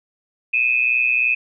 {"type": "tone pair together", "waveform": "sine", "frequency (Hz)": [2473, 2596], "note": ["D#7", "E7"], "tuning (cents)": [-11, -27], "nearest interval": "minor second", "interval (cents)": 84, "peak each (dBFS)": -18, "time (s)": [0.53, 1.35], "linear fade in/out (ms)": 10, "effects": []}